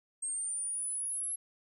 sine linear sweep, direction up, 8372 to 11130 Hz, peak -33 dBFS, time 0.22-1.36 s, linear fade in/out 10 ms, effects none

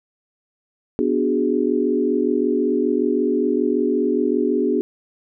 sine chord, G# half-diminished seventh, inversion first, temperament equal, 246.9 / 293.7 / 370 / 415.3 Hz, B3 / D4 / F#4 / G#4, 0 / 0 / 0 / 0 cents, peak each -22 dBFS, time 0.99-4.81 s, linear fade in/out 0 ms, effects none

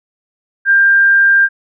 sine tone, 1593 Hz, G6, 27 cents sharp, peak -6 dBFS, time 0.65-1.49 s, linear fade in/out 50 ms, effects none

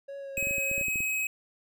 triangle tone with vibrato, 552 Hz, C#5, 7 cents flat, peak -35 dBFS, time 0.08-0.83 s, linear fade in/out 10 ms, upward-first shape triangle, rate 3 Hz, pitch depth 21 cents each way
square tone, 2545 Hz, D#7, 39 cents sharp, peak -28 dBFS, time 0.37-1.27 s, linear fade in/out 2 ms
clicks, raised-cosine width 3 ms, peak -28 dBFS, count 11, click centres 0.379 / 0.427 / 0.471 / 0.51 / 0.582 / 0.714 / 0.78 / 0.812 / 0.883 / 0.958 / 1.005 s
effects none

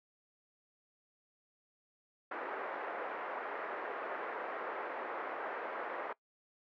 pink band-pass noise, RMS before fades -41 dBFS, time 2.31-6.13 s, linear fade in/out 5 ms, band 410 to 1800 Hz, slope 24 dB/octave, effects noise-tail reverb RT60 0.1 s tail -21 dB re dry

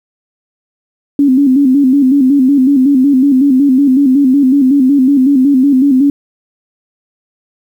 sine tone with vibrato, 270.5 Hz, C#4, 42 cents flat, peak -5 dBFS, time 1.19-6.1 s, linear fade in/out 2 ms, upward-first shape square, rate 5.4 Hz, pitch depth 84 cents each way, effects 7-bit

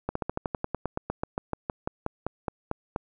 slowing click train, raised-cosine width 1 ms, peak -14 dBFS, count 22, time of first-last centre 0.09-2.961 s, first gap 64 ms, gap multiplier 1.07, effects none

